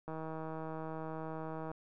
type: click train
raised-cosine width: 1 ms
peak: -29 dBFS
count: 261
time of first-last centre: 0.08-1.715 s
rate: 159 Hz
effects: none